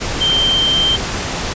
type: tone in noise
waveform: sine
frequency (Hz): 3139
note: G7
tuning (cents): +2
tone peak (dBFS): -12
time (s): 0.2-0.97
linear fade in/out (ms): 20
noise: pink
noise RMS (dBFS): -21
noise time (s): 0-1.54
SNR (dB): +6
effects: resampled to 16000 Hz